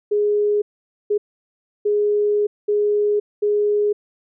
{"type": "tone bursts at uneven times", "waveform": "sine", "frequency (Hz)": 415.3, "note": "G#4", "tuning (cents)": 0, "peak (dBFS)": -15, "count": 5, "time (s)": [[0.11, 0.62], [1.1, 1.18], [1.85, 2.47], [2.68, 3.2], [3.42, 3.93]], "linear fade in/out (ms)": 10, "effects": []}